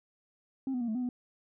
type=tone with pitch steps; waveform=sine; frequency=266.3 / 248.4 / 236.4 / 218.1 / 250.8 / 246.9 Hz; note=C4 / B3 / A#3 / A3 / B3 / B3; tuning=+31 / +10 / +24 / -15 / +27 / 0 cents; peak=-28 dBFS; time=0.67-1.09 s; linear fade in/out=2 ms; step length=70 ms; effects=tanh soft clip ceiling -28 dBFS